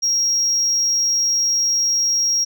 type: tone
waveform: sine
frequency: 5610 Hz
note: F8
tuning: 7 cents sharp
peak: -13 dBFS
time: 0.02-2.45 s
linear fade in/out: 20 ms
effects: tanh soft clip ceiling -14 dBFS